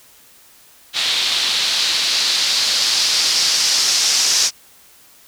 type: noise with low-pass filter sweep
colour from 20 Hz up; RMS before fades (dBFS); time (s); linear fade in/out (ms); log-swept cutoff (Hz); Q
blue; -17; 0.93-4.51; 50; 3700 to 5600; 2.6
effects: white hiss -48 dBFS RMS until 5.27 s